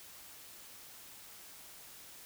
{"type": "silence", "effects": ["white hiss -53 dBFS RMS until 2.25 s"]}